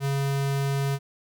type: tone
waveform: square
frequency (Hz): 138.59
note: C#3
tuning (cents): 0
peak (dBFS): -24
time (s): 0-0.99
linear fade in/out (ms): 50
effects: none